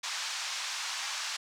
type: band-pass noise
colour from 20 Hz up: white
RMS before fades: -36 dBFS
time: 0.03-1.37 s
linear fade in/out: 10 ms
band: 860 to 6400 Hz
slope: 24 dB/octave
effects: none